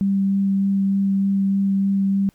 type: tone with vibrato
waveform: sine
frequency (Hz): 196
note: G3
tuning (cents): 0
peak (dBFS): -16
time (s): 0.01-2.29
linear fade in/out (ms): 0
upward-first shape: sine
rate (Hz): 3.3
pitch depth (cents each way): 8
effects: pink hiss -60 dBFS RMS until 2.34 s